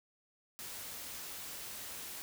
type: noise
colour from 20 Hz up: white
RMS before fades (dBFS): -45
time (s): 0.59-2.22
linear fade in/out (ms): 0
effects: none